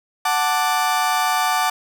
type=chord; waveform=35% pulse; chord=D major; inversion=first; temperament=equal; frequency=740 / 880 / 1174.7 Hz; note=F#5 / A5 / D6; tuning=0 / 0 / 0 cents; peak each=-20 dBFS; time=0.25-1.7 s; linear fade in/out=5 ms; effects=none